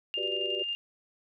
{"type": "tone with tremolo", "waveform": "sine", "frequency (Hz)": 2807, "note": "F7", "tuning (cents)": 8, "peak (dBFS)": -29, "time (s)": [0.14, 0.75], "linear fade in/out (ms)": 0, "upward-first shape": "square", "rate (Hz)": 11, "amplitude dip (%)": 30}
{"type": "chord", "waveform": "sine", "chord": "G major seventh", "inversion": "third", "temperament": "just", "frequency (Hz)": [367.5, 392, 490, 588], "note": ["F#4", "G4", "B4", "D5"], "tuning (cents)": [-12, 0, -14, 2], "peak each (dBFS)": [-38, -36, -40, -39], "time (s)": [0.17, 0.63], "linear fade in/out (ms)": 10}
{"effects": []}